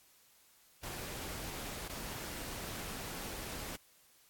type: noise with dropouts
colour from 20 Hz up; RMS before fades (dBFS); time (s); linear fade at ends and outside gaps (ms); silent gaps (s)
pink; -43; 0.83-3.76; 5; 1.881-1.895
effects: white hiss -65 dBFS RMS until 4.29 s + AAC 64 kbps